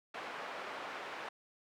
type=band-pass noise; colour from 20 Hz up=pink; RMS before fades=-44 dBFS; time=0.14-1.29 s; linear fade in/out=5 ms; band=590 to 2100 Hz; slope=12 dB/octave; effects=none